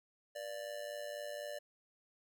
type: tone with amplitude modulation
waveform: square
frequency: 587.3 Hz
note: D5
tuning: in tune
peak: -39 dBFS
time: 0.35-1.59 s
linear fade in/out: 10 ms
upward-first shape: sine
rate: 104 Hz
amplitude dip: 70%
effects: none